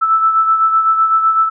sine beating tone pair, 1316 / 1323.9 Hz, E6 / E6, -3 / +7 cents, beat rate 7.9 Hz, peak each -10 / -19 dBFS, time 0.01-1.5 s, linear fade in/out 20 ms, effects none

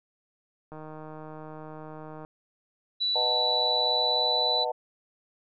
click train, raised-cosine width 1 ms, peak -29 dBFS, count 238, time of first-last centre 0.72-2.249 s, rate 155 Hz
sine tone with pitch glide, 3951 to 3976 Hz, B7 to B7, 0 to +11 cents, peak -24 dBFS, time 3-4.65 s, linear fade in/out 20 ms, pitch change +11 cents, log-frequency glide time 3.41-4.43 s
sine chord, B dominant seventh, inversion none, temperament just, 493.9 / 617.4 / 740.8 / 889 Hz, B4 / D#5 / F#5 / A5, 0 / -14 / +2 / +18 cents, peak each -32 dBFS, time 3.15-4.72 s, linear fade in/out 10 ms
effects none

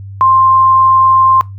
sine tone, 1052 Hz, C6, 9 cents sharp, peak -5 dBFS, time 0.21-1.41 s, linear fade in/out 0 ms, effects noise-tail reverb RT60 0.2 s tail -21 dB re dry + added 98 Hz sine -25 dBFS peak until 1.58 s

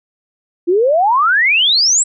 sine exponential sweep, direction up, 331.6 to 8050 Hz, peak -9 dBFS, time 0.67-2.04 s, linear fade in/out 20 ms, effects none

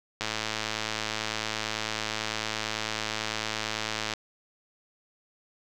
click train, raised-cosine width 0.2 ms, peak -12 dBFS, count 429, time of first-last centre 0.21-4.137 s, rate 109 Hz, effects none

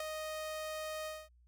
sawtooth tone with ADSR envelope, 622.3 Hz, D#5, in tune, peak -30 dBFS, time 0-1.29 s, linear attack 4 ms, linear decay 6 ms, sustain -5 dB, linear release 230 ms, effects added 60 Hz sine -62 dBFS peak until 1.47 s

